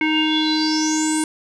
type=tone with low-pass filter sweep; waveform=square; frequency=311.1 Hz; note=D#4; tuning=in tune; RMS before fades=-19 dBFS; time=0.01-1.24 s; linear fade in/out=2 ms; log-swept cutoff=2300 to 9200 Hz; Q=9.8; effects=none